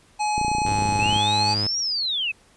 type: harmonic tone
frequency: 844 Hz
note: G#5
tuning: 28 cents sharp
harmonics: 1 / 3 / 5 / 7 / 9 / 10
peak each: -21 / -31 / -35 / -38 / -40 / -41 dBFS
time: 0.19-1.55 s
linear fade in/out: 20 ms
type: click train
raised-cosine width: 3 ms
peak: -17 dBFS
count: 24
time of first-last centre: 0.38-1.162 s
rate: 29.4 Hz
type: tone with pitch glide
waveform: sawtooth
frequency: 101.4 to 103.71 Hz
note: G#2 to G#2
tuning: -41 to -2 cents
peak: -22 dBFS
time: 0.66-1.67 s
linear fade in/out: 5 ms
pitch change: +39 cents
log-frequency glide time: 0.94-1.02 s
type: linear two-way sweep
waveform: sine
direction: up then down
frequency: 2489 to 5710 to 2489 Hz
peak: -22 dBFS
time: 0.99-2.32 s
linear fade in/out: 10 ms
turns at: 1.79 s
effects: pink hiss -56 dBFS RMS until 2.56 s + resampled to 24000 Hz